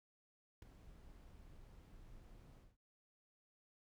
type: noise with ADSR envelope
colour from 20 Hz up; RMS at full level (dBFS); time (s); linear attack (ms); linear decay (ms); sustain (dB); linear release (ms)
brown; -44; 0.62-2.77; 3; 7; -15; 200
effects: none